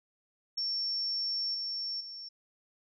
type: tone with level steps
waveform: sine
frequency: 5450 Hz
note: F8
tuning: 43 cents flat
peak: -30 / -33 / -41 dBFS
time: 0.57-2.29 s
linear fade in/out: 10 ms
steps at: 1.54 / 2 s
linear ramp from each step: 10 ms
effects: none